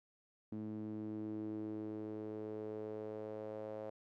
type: tone with band-pass filter sweep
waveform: sawtooth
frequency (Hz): 107.5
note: A2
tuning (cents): -40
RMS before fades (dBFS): -44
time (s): 0.52-3.9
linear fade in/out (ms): 5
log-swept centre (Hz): 260 to 560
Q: 4.1
effects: none